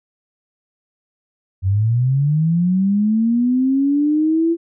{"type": "linear sweep", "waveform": "sine", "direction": "up", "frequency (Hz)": [91.1, 338.9], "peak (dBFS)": -13, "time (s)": [1.62, 4.57], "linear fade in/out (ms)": 50, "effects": []}